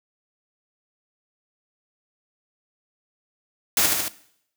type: noise with echo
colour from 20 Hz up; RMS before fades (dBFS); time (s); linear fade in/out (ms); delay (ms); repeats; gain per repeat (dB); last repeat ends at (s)
white; -19; 3.77-3.86; 2; 74; 3; -3; 4.082
effects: noise-tail reverb RT60 0.7 s tail -18 dB re dry + high-pass 80 Hz 12 dB/octave